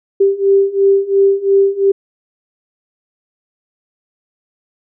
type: beating tone pair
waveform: sine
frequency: 392 / 394.9 Hz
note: G4 / G4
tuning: 0 / +13 cents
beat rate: 2.9 Hz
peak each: -13 / -11 dBFS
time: 0.2-1.92 s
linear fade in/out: 10 ms
effects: none